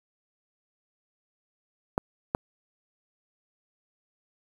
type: clicks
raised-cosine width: 1 ms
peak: -10 dBFS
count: 2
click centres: 1.979 / 2.349 s
effects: 7-bit